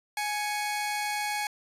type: tone pair together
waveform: sawtooth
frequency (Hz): 834.8 / 2217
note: G#5 / C#7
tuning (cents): +9 / 0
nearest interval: octave + perfect fourth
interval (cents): 1691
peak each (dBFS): -26 / -31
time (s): 0.17-1.47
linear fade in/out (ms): 2
effects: resampled to 32000 Hz